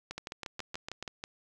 two click trains, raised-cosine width 0.2 ms, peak -21 / -21 dBFS, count 8 / 7, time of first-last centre 0.11-1.239 / 0.18-1.026 s, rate 6.2 / 7.09 Hz, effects none

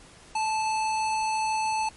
square tone, 874 Hz, A5, 12 cents flat, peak -25 dBFS, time 0.35-1.89 s, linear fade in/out 5 ms, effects pink hiss -51 dBFS RMS until 1.96 s + MP3 48 kbps

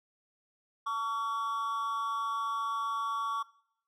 triangle tone with amplitude modulation, 1132 Hz, C#6, 36 cents sharp, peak -25 dBFS, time 0.86-3.43 s, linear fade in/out 10 ms, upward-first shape sine, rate 235 Hz, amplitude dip 75%, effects noise-tail reverb RT60 0.7 s tail -20 dB re dry

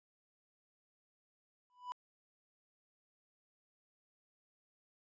triangle tone with exponential growth, 990 Hz, B5, 4 cents sharp, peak -34 dBFS, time 1.7-1.92 s, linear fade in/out 0 ms, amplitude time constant 46 ms, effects resampled to 16000 Hz

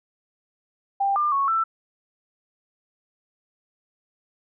sine tone with pitch steps, 792 / 1197 / 1106 / 1331 Hz, G5 / D6 / C#6 / E6, +18 / +33 / -4 / +16 cents, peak -19 dBFS, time 1-1.64 s, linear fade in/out 10 ms, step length 160 ms, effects none

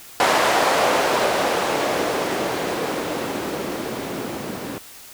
violet noise with low-pass filter sweep, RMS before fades -22 dBFS, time 0.2-4.78 s, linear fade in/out 0 ms, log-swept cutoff 730 to 250 Hz, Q 1.2, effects white hiss -42 dBFS RMS until 5.13 s

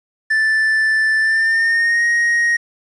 triangle tone with pitch glide, 1761 to 1876.5 Hz, A6 to A#6, +1 to +11 cents, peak -11 dBFS, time 0.3-2.57 s, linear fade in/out 10 ms, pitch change +110 cents, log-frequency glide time 1.19-2.05 s, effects resampled to 22050 Hz + 8-bit

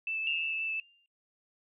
sine tone with vibrato, 2637 Hz, E7, in tune, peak -31 dBFS, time 0.07-0.8 s, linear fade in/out 2 ms, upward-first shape sine, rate 5.7 Hz, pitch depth 10 cents each way
sine tone with exponential decay, 2794 Hz, F7, in tune, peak -28 dBFS, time 0.27-1.06 s, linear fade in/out 1 ms, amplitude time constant 170 ms
effects noise-tail reverb RT60 0.1 s tail -21 dB re dry

